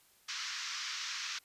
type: band-pass noise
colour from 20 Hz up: white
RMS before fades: -40 dBFS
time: 0.28-1.39 s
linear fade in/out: 10 ms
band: 1100 to 6200 Hz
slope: 48 dB/octave
effects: white hiss -66 dBFS RMS until 1.44 s + resampled to 32000 Hz